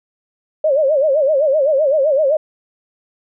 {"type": "tone with vibrato", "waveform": "sine", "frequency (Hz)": 579, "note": "D5", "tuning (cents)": -25, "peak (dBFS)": -11, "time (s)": [0.64, 2.37], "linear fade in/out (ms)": 5, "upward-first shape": "sine", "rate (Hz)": 7.8, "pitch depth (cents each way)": 160, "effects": []}